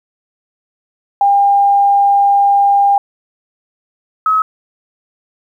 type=tone pair in turn; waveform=sine; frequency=802 / 1280.8 Hz; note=G5 / D#6; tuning=+39 / +50 cents; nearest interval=minor sixth; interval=811 cents; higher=second; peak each=-7 / -9 dBFS; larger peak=first; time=1.21-2.98 / 4.26-4.42 s; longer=first; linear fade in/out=2 ms; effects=8-bit